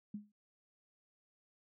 sine tone with exponential decay, 207.7 Hz, G#3, in tune, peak -37 dBFS, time 0.14-0.32 s, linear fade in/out 5 ms, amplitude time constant 38 ms, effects none

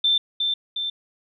sine tone with echo, 3558 Hz, A7, 19 cents sharp, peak -16 dBFS, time 0.04-0.18 s, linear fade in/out 5 ms, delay 360 ms, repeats 2, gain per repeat -4 dB, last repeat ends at 0.9 s, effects none

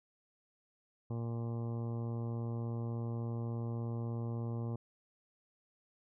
harmonic tone, 116.54 Hz, A#2, in tune, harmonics 1 / 2 / 3 / 4 / 5 / 6 / 7 / 8 / 9 / 10, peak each -36 / -43 / -48 / -49 / -54 / -59 / -56 / -63 / -58 / -65 dBFS, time 1.1-4.76 s, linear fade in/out 5 ms, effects none

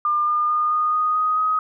sine tone with pitch steps, 1200 / 1209.7 / 1219.6 / 1229.5 / 1239.5 / 1249.5 / 1259.7 Hz, D6 / D#6 / D#6 / D#6 / D#6 / D#6 / D#6, +37 / -49 / -35 / -21 / -7 / +7 / +21 cents, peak -17 dBFS, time 0.05-1.59 s, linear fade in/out 2 ms, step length 220 ms, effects none

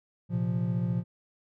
triangle chord, Bb suspended second, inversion none, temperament just, 116.54 / 131.11 / 174.81 Hz, Bb2 / C3 / F3, 0 / +4 / +2 cents, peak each -28 / -32 / -27 dBFS, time 0.29-1.04 s, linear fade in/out 50 ms, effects none

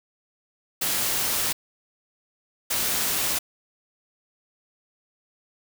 white noise bursts at uneven times, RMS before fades -25 dBFS, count 2, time 0.81-1.53 / 2.7-3.39 s, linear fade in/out 10 ms, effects none

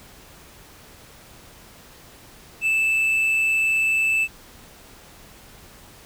triangle tone with amplitude modulation, 2636 Hz, E7, 1 cent flat, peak -15 dBFS, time 2.61-4.28 s, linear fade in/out 50 ms, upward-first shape sine, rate 139 Hz, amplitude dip 25%, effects pink hiss -47 dBFS RMS until 6.05 s

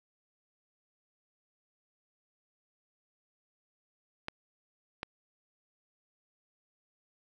clicks, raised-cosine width 0.3 ms, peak -19 dBFS, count 2, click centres 4.284 / 5.031 s, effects none

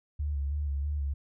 sine tone with vibrato, 71.8 Hz, D2, 39 cents flat, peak -28 dBFS, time 0.19-1.14 s, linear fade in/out 10 ms, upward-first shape square, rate 3.1 Hz, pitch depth 42 cents each way, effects none

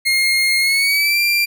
30% pulse tone with pitch glide, 2137 to 2371 Hz, C7 to D7, +36 to +16 cents, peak -11 dBFS, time 0.05-1.46 s, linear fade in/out 20 ms, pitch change +180 cents, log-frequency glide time 0.59-1.2 s, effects none

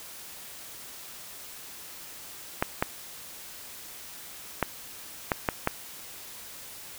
clicks, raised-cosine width 0.5 ms, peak -8 dBFS, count 6, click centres 2.625 / 2.825 / 4.627 / 5.318 / 5.488 / 5.674 s, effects white hiss -44 dBFS RMS until 6.98 s

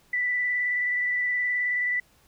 sine tone with vibrato, 1975.5 Hz, B6, in tune, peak -23 dBFS, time 0.13-2 s, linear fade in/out 5 ms, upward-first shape square, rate 19 Hz, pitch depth 13 cents each way, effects pink hiss -61 dBFS RMS until 2.27 s

